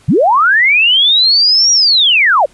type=linear two-way sweep; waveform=sine; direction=up then down; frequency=103.83 to 5740 to 494.4 Hz; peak=-6 dBFS; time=0.08-2.46 s; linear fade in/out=10 ms; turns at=1.72 s; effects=pink hiss -47 dBFS RMS until 2.53 s + resampled to 24000 Hz